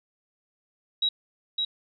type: tone with echo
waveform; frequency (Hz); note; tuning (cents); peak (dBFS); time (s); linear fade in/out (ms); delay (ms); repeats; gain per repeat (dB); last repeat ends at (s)
sine; 3849; B7; -45; -21; 1.02-1.09; 5; 560; 1; -3; 1.65
effects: none